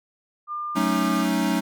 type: tone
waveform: sine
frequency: 1200 Hz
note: D6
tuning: 37 cents sharp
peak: -27 dBFS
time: 0.47-1.26 s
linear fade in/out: 50 ms
type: chord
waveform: square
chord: D# half-diminished seventh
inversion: first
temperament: equal with one note detuned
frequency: 186.93 / 220 / 277.2 / 311.1 Hz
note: F#3 / A3 / C#4 / D#4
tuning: +18 / 0 / 0 / 0 cents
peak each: -27 dBFS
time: 0.75-1.61 s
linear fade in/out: 20 ms
effects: none